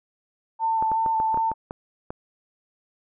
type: tone with vibrato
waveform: sine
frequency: 891 Hz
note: A5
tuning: 22 cents sharp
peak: -20 dBFS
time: 0.59-1.54 s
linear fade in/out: 50 ms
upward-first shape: square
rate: 2.7 Hz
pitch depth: 13 cents each way
type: clicks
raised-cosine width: 1 ms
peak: -18 dBFS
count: 9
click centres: 0.825 / 0.917 / 1.062 / 1.201 / 1.344 / 1.374 / 1.516 / 1.709 / 2.105 s
effects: none